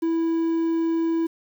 triangle tone, 329.2 Hz, E4, 2 cents flat, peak -18 dBFS, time 0.02-1.27 s, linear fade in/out 10 ms, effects 8-bit

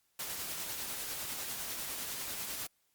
white noise with tremolo, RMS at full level -38 dBFS, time 0.19-2.67 s, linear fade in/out 5 ms, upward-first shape triangle, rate 10 Hz, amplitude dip 35%, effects white hiss -75 dBFS RMS until 2.94 s + Opus 48 kbps

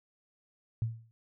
sine tone with exponential decay, 113.6 Hz, A#2, 44 cents flat, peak -25 dBFS, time 0.82-1.11 s, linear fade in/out 0 ms, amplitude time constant 63 ms, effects none

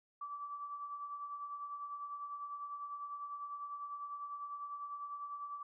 sine tone with tremolo, 1158 Hz, D6, 25 cents flat, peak -39 dBFS, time 0.21-5.63 s, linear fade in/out 5 ms, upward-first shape triangle, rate 10 Hz, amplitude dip 55%, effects none

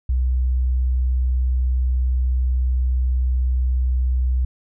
sine tone, 63.1 Hz, B1, 38 cents sharp, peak -16 dBFS, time 0.09-4.45 s, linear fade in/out 5 ms, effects none

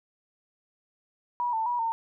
sine tone with pitch steps, 968 / 891 / 968 / 910 Hz, B5 / A5 / B5 / A#5, -35 / +22 / -35 / -42 cents, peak -25 dBFS, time 1.4-1.92 s, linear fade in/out 0 ms, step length 130 ms, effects none

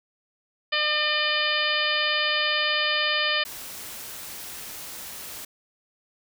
harmonic tone, 603 Hz, D5, 46 cents sharp, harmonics 1 / 2 / 3 / 4 / 5 / 6 / 7 / 8, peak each -32 / -31 / -27 / -29 / -27 / -31 / -35 / -32 dBFS, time 0.72-3.44 s, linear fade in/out 10 ms
white noise, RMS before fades -38 dBFS, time 3.45-5.45 s, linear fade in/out 5 ms
effects none

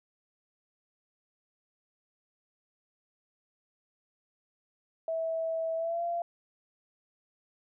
sine tone with pitch glide, 652 to 686.4 Hz, E5 to F5, -19 to -30 cents, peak -29 dBFS, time 5.08-6.22 s, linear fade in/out 2 ms, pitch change +89 cents, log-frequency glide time 5.76-6.03 s, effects none

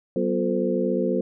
sine tone cluster, 189.1 / 245.8 / 354.2 / 443 / 517 Hz, F#3 / B3 / F4 / A4 / C5, +38 / -8 / +24 / +12 / -21 cents, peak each -27 dBFS, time 0.16-1.21 s, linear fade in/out 2 ms, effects none

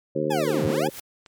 harmonic tone, 76 Hz, D#2, 40 cents flat, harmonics 2 / 3 / 4 / 5 / 6 / 7, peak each -31 / -32 / -29 / -28 / -30 / -27 dBFS, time 0.15-0.9 s, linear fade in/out 10 ms
40% pulse linear two-way sweep, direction down then up, 880 to 82.41 to 880 Hz, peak -24 dBFS, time 0.3-0.88 s, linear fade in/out 10 ms, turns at 0.66 s
white noise with exponential growth, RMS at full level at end -34 dBFS, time 0.71-1 s, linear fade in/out 5 ms, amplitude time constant 61 ms
click, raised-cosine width 0.2 ms, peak -28 dBFS, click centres 1.262 s
effects MP3 96 kbps

